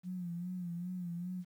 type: tone with vibrato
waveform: sine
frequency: 177.1 Hz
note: F3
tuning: 24 cents sharp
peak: -37 dBFS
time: 0.03-1.45 s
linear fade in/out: 50 ms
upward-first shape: sine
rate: 2.5 Hz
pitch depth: 64 cents each way
effects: 11-bit